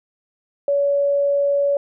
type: tone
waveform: sine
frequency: 566 Hz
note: C#5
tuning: 36 cents sharp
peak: -15 dBFS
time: 0.68-1.77 s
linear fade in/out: 2 ms
effects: none